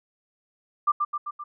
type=tone with echo; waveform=sine; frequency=1187 Hz; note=D6; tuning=18 cents sharp; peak=-17 dBFS; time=0.87-0.92 s; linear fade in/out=10 ms; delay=130 ms; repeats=4; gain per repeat=-4 dB; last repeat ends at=1.44 s; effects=none